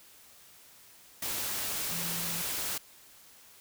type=tone in noise; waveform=sine; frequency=170 Hz; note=F3; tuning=46 cents flat; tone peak=-41 dBFS; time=1.91-2.42 s; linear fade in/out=5 ms; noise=white; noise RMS=-34 dBFS; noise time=1.22-2.78 s; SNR=-10 dB; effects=white hiss -56 dBFS RMS until 3.6 s